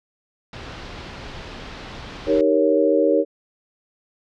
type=low-pass noise; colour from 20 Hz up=pink; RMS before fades=-36 dBFS; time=0.53-2.41 s; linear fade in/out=2 ms; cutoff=4700 Hz; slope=24 dB/octave
type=chord; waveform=sine; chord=Eb dominant seventh; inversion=none; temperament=equal; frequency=311.1 / 392 / 466.2 / 554.4 Hz; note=Eb4 / G4 / Bb4 / Db5; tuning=0 / 0 / 0 / 0 cents; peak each=-20 / -22 / -19 / -19 dBFS; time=2.26-3.25 s; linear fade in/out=50 ms
effects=none